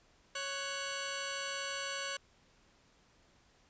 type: tone pair together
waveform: 10% pulse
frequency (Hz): 554.4 / 1489.1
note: C#5 / F#6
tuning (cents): 0 / +11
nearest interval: octave + perfect fourth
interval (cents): 1711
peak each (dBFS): -31 / -31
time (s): 0.35-2.17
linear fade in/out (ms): 5
effects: pink hiss -67 dBFS RMS until 3.69 s + resampled to 16000 Hz